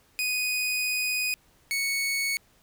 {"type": "tone pair in turn", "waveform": "sawtooth", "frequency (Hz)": [2489, 2217], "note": ["D#7", "C#7"], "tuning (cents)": [0, 0], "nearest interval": "major second", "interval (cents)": 200, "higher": "first", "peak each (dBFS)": [-22, -22], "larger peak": "neither", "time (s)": [[0.19, 1.34], [1.71, 2.37]], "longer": "first", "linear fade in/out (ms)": 0, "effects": ["pink hiss -62 dBFS RMS until 2.62 s"]}